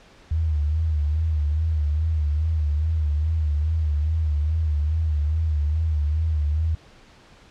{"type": "tone with vibrato", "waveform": "sine", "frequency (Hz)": 77.1, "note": "D#2", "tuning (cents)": -15, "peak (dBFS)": -19, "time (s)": [0.31, 6.75], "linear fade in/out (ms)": 5, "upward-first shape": "sine", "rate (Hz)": 2.4, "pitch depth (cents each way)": 83, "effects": ["pink hiss -51 dBFS RMS until 7.5 s", "low-pass 5000 Hz 12 dB/octave"]}